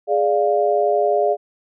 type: chord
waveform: sine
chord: D diminished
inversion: second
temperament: equal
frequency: 415.3 / 587.3 / 698.5 Hz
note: Ab4 / D5 / F5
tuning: 0 / 0 / 0 cents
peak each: -19 dBFS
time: 0.07-1.37 s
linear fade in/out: 50 ms
effects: none